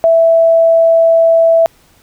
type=tone; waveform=sine; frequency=660 Hz; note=E5; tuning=2 cents sharp; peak=-5 dBFS; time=0.04-1.66 s; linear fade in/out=0 ms; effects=pink hiss -49 dBFS RMS until 2.02 s